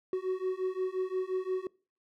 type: beating tone pair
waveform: triangle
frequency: 370 / 375.7 Hz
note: F#4 / F#4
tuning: 0 / +26 cents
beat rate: 5.7 Hz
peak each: -31 dBFS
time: 0.13-1.67 s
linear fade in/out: 2 ms
effects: noise-tail reverb RT60 0.4 s tail -24 dB re dry